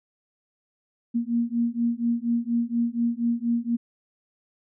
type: beating tone pair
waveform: sine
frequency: 233.1 / 237.3 Hz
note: A#3 / A#3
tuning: 0 / +31 cents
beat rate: 4.2 Hz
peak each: -25 dBFS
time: 1.14-3.77 s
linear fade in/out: 20 ms
effects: none